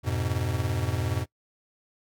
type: chord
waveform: square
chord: F diminished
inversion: none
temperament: just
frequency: 87.31 / 104.77 / 125.72 Hz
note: F2 / Ab2 / Cb3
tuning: 0 / +16 / +31 cents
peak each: -31 dBFS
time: 0.03-1.26 s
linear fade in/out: 50 ms
effects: noise-tail reverb RT60 0.1 s tail -21 dB re dry